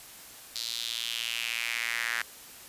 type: tone with high-pass filter sweep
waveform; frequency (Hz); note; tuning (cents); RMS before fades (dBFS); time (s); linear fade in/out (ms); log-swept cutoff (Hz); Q
square; 58.27; A#1; 0; -33; 0.55-2.22; 5; 4300 to 1700; 3.6
effects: white hiss -48 dBFS RMS until 2.68 s + resampled to 32000 Hz